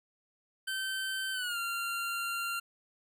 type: tone with pitch glide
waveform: 25% pulse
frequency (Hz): 1545 to 1384.4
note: G6 to F6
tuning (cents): -26 to -16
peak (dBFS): -29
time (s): 0.67-2.6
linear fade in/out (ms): 10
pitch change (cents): -190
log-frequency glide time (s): 1.33-1.58
effects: none

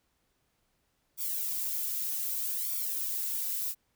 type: noise with flanger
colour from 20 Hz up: violet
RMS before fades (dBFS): -33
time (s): 1.17-3.75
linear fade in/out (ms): 50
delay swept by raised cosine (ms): 0.86 to 3.06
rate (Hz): 0.64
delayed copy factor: +1
effects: pink hiss -75 dBFS RMS until 3.95 s

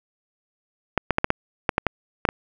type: clicks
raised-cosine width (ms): 0.5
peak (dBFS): -3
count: 10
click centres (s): 0.977 / 1.107 / 1.184 / 1.244 / 1.304 / 1.692 / 1.781 / 1.867 / 2.252 / 2.289
effects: none

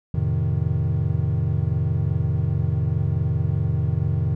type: chord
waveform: triangle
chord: F dominant seventh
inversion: none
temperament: equal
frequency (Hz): 87.31 / 110 / 130.81 / 155.56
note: F2 / A2 / C3 / Eb3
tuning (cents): 0 / 0 / 0 / 0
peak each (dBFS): -23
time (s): 0.14-4.35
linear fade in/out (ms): 5
effects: none

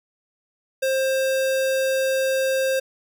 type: tone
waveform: square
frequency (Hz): 530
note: C5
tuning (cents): +22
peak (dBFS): -20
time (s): 0.82-2.8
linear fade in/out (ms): 10
effects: none

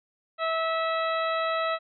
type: harmonic tone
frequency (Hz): 651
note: E5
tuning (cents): -22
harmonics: 1 / 2 / 3 / 4 / 5 / 6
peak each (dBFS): -28 / -28 / -35 / -38 / -42 / -38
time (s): 0.38-1.79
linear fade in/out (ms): 50
effects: none

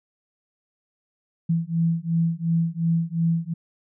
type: beating tone pair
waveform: sine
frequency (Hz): 164.81 / 167.61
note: E3 / E3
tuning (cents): 0 / +29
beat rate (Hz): 2.8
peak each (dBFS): -23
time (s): 1.49-3.54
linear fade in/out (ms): 10
effects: none

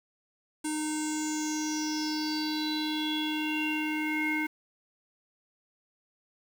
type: tone with low-pass filter sweep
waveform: square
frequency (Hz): 306.9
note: D#4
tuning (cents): -24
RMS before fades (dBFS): -31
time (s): 0.64-4.47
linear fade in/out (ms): 10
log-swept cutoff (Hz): 9100 to 2000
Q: 8.3
effects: 8-bit

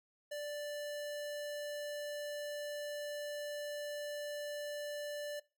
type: tone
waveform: square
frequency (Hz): 587.3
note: D5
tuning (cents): 0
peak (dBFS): -40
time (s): 0.31-5.4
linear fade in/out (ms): 10
effects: noise-tail reverb RT60 0.3 s tail -21 dB re dry

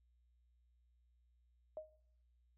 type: tone with exponential decay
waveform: sine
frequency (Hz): 622.3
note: D#5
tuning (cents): 0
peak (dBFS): -40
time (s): 1.77-1.96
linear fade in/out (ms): 1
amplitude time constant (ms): 40
effects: noise-tail reverb RT60 0.7 s tail -20 dB re dry + added 60 Hz sine -70 dBFS peak until 2.57 s

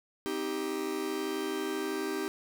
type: chord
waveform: 45% pulse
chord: C minor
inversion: none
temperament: just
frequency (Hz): 261.6 / 314 / 392.4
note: C4 / Eb4 / G4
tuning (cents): 0 / +16 / +2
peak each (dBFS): -40 / -36 / -34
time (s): 0.26-2.28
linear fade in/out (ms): 0
effects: none

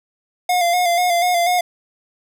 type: tone with vibrato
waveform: square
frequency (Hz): 705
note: F5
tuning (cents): +16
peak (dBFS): -15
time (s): 0.49-1.61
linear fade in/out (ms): 5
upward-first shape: square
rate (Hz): 4.1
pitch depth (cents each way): 38
effects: none

